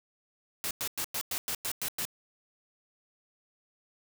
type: noise bursts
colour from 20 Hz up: white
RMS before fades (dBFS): -33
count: 9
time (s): 0.64-2.052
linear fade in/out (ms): 0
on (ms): 68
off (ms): 100
effects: none